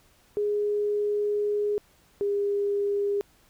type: tone pair in turn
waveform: sine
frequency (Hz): 414.5 / 404.8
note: G#4 / G#4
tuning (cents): -3 / -44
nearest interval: unison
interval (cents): 41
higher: first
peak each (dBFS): -23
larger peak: neither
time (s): 0.37-1.78 / 2.21-3.21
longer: first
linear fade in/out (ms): 0
effects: pink hiss -61 dBFS RMS until 3.49 s